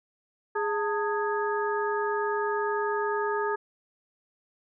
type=harmonic tone with a mistuned harmonic; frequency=415.4 Hz; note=G#4; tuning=in tune; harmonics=1 / 2 / 3 / 4; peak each=-28 / -31 / -33 / -34 dBFS; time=0.55-3.56 s; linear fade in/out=10 ms; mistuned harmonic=2; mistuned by=+130 cents; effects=none